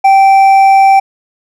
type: tone with hard clipping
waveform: triangle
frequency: 779 Hz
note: G5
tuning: 11 cents flat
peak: -4 dBFS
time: 0.04-1 s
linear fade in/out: 10 ms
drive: 8 dB
effects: none